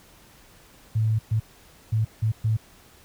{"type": "tone bursts at uneven times", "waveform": "sine", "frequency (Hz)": 110, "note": "A2", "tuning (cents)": 0, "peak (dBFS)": -19, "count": 5, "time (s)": [[0.95, 1.19], [1.31, 1.4], [1.92, 2.05], [2.22, 2.32], [2.44, 2.57]], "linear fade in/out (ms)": 10, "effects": ["pink hiss -53 dBFS RMS until 3.04 s"]}